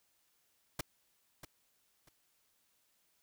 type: noise with echo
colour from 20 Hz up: pink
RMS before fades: -36 dBFS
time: 0.79-0.81 s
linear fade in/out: 5 ms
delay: 640 ms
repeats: 2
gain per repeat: -12 dB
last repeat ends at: 2.09 s
effects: white hiss -75 dBFS RMS until 3.22 s